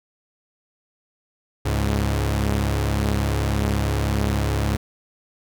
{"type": "tone pair together", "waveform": "sawtooth", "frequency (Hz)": [69.22, 104.7], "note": ["C#2", "G#2"], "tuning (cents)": [-2, 15], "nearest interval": "perfect fifth", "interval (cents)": 717, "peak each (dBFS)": [-18, -19], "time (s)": [1.65, 4.77], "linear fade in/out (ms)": 10, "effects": []}